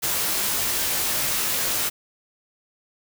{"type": "noise with comb filter", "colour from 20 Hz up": "white", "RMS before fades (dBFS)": -24, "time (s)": [0.02, 1.9], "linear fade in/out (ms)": 20, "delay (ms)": 18, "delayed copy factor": -0.7, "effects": []}